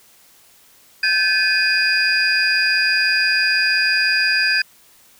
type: tone cluster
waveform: sine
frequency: 1551 / 1727 / 2486 / 4855 Hz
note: G6 / A6 / D#7 / D#8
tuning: -19 / -33 / -2 / -43 cents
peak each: -19 dBFS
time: 1.03-4.62 s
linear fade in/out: 5 ms
effects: tanh soft clip ceiling -8 dBFS + white hiss -51 dBFS RMS until 5.19 s